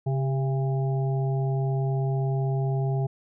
harmonic tone with a mistuned harmonic, 135.2 Hz, C#3, 43 cents flat, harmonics 1 / 3 / 5 / 6, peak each -23 / -33 / -37 / -39 dBFS, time 0.06-3.07 s, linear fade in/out 10 ms, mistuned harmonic 3, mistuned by -38 cents, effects none

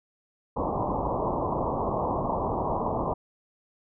white low-pass noise, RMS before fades -28 dBFS, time 0.56-3.14 s, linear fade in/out 10 ms, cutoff 1100 Hz, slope 96 dB/octave, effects none

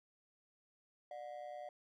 triangle ring-modulated tone, 660 Hz, E5, 2 cents sharp, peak -40 dBFS, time 1.11-1.69 s, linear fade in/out 2 ms, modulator 65 Hz, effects none

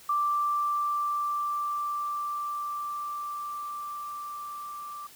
sine tone with level ramp, 1174.7 Hz, D6, in tune, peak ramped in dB -23 to -37 dBFS, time 0.09-5.07 s, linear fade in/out 5 ms, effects white hiss -52 dBFS RMS until 5.15 s

